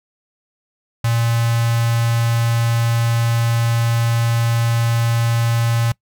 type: tone with notch filter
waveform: square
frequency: 116.54 Hz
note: A#2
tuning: in tune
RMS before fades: -17 dBFS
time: 1.04-5.92 s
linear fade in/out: 5 ms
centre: 370 Hz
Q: 0.85
effects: noise-tail reverb RT60 0.1 s tail -23 dB re dry